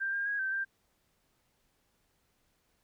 sine tone with pitch steps, 1582 / 1607 / 1647 / 1553 / 1582 Hz, G6 / G6 / G#6 / G6 / G6, +15 / +43 / -15 / -17 / +15 cents, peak -30 dBFS, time 0-0.65 s, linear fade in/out 20 ms, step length 130 ms, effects pink hiss -74 dBFS RMS until 2.83 s

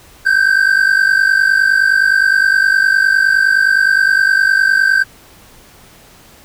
triangle tone pair together, 1539.3 / 1589 Hz, G6 / G6, -32 / +23 cents, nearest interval minor second, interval 55 cents, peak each -10 dBFS, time 0.25-5.04 s, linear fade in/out 20 ms, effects pink hiss -43 dBFS RMS until 6.44 s

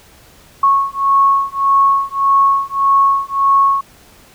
sine beating tone pair, 1100 / 1101.7 Hz, C#6 / C#6, -14 / -11 cents, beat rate 1.7 Hz, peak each -13 dBFS, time 0.63-3.81 s, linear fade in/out 5 ms, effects pink hiss -45 dBFS RMS until 4.34 s

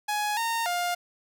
sawtooth tone with pitch steps, 837 / 919 / 705 Hz, G#5 / A#5 / F5, +13 / -25 / +16 cents, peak -22 dBFS, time 0.08-0.95 s, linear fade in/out 10 ms, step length 290 ms, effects none

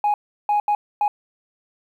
sine tone bursts at uneven times, 830.6 Hz, G#5, in tune, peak -14 dBFS, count 4, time 0.04-0.14 / 0.49-0.6 / 0.68-0.75 / 1.01-1.08 s, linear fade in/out 2 ms, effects tanh soft clip ceiling -14 dBFS + 9-bit

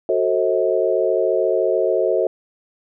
sine chord, F# diminished seventh, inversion none, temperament just, 370 / 444 / 532.8 / 639.4 Hz, F#4 / A4 / C5 / Eb5, 0 / +16 / +31 / +47 cents, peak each -21 dBFS, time 0.09-2.27 s, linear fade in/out 2 ms, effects none

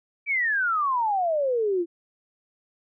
sine exponential sweep, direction down, 2349 to 330.3 Hz, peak -21 dBFS, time 0.26-1.86 s, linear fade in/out 50 ms, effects none

